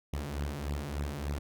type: beating tone pair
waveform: sawtooth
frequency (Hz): 69.9 / 73.3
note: C#2 / D2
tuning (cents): +15 / -3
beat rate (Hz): 3.4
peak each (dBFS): -33 / -32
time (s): 0.13-1.39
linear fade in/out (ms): 5
effects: none